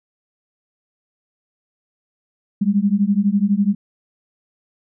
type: beating tone pair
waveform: sine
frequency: 196 / 208 Hz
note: G3 / G#3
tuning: 0 / +3 cents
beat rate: 12 Hz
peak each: -17 dBFS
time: 2.61-3.75 s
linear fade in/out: 10 ms
effects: none